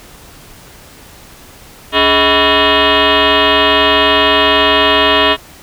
sine tone with frequency modulation, 1124 Hz, C#6, 24 cents sharp, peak -7 dBFS, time 1.92-5.37 s, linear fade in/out 50 ms, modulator 352 Hz, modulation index 6.7, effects pink hiss -38 dBFS RMS until 5.62 s

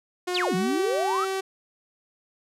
sawtooth tone with pitch glide, 360 to 383.6 Hz, F#4 to G4, -47 to -37 cents, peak -22 dBFS, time 0.27-1.41 s, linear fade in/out 10 ms, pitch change +110 cents, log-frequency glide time 0.46-0.69 s
sine exponential two-way sweep, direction down then up, 5340 to 167.4 to 1378 Hz, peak -24 dBFS, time 0.34-1.25 s, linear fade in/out 10 ms, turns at 0.55 s
effects low-pass 11000 Hz 12 dB/octave

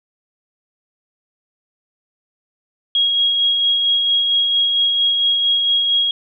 sine tone with tremolo, 3292 Hz, G#7, 16 cents flat, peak -12 dBFS, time 2.95-6.11 s, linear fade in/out 2 ms, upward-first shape sine, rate 4.4 Hz, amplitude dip 30%, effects none

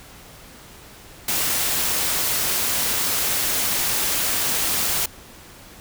white noise, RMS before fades -22 dBFS, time 1.28-5.06 s, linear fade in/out 5 ms, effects pink hiss -44 dBFS RMS until 5.8 s

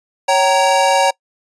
square chord, G diminished, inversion second, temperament equal with one note detuned, 554.4 / 767.9 / 932.3 Hz, Db5 / G5 / Bb5, 0 / -36 / 0 cents, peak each -16 dBFS, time 0.28-1.11 s, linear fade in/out 10 ms, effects noise-tail reverb RT60 0.1 s tail -24 dB re dry + resampled to 22050 Hz

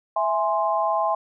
sine chord, E augmented, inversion none, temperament equal, 659.3 / 830.6 / 1046.5 Hz, E5 / G#5 / B#5, 0 / 0 / 0 cents, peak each -24 dBFS, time 0.16-1.15 s, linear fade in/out 5 ms, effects none

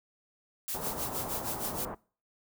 blue noise with tremolo, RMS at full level -34 dBFS, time 0.68-1.85 s, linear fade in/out 0 ms, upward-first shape sine, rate 6.4 Hz, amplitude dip 75%
white low-pass noise, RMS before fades -39 dBFS, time 0.74-1.95 s, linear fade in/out 10 ms, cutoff 1100 Hz, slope 24 dB/octave
effects noise-tail reverb RT60 0.4 s tail -23 dB re dry

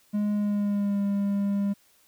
triangle tone with pitch glide, 207.7 to 200.6 Hz, G#3 to G3, 0 to +40 cents, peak -21 dBFS, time 0.13-1.74 s, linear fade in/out 20 ms, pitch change -60 cents, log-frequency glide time 0.33-1.01 s, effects white hiss -62 dBFS RMS until 2.07 s

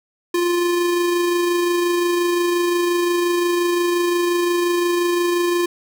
square tone with amplitude modulation, 349.2 Hz, F4, in tune, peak -16 dBFS, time 0.34-5.66 s, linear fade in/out 5 ms, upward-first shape sine, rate 25.7 Hz, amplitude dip 25%, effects none

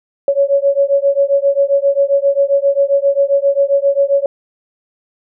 sine beating tone pair, 554.4 / 561.9 Hz, C#5 / C#5, 0 / +23 cents, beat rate 7.5 Hz, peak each -13 dBFS, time 0.28-4.26 s, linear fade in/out 2 ms, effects none

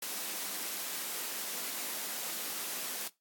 white high-pass noise, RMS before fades -38 dBFS, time 0.02-3.08 s, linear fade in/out 5 ms, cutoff 180 Hz, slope 48 dB/octave, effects noise-tail reverb RT60 0.2 s tail -19 dB re dry + AAC 64 kbps

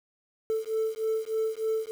sine beating tone pair, 440 / 443.3 Hz, A4 / A4, 0 / +13 cents, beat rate 3.3 Hz, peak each -28 dBFS, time 0.5-1.91 s, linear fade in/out 0 ms, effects tanh soft clip ceiling -22 dBFS + 8-bit

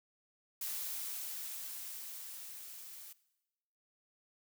blue noise with level ramp, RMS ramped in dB -39 to -51 dBFS, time 0.61-3.13 s, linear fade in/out 5 ms, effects noise-tail reverb RT60 1.0 s tail -19 dB re dry

